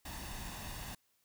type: noise with comb filter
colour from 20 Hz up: pink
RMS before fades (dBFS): -44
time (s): 0.05-0.95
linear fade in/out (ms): 5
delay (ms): 1.1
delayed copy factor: +0.55
effects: white hiss -75 dBFS RMS until 1.24 s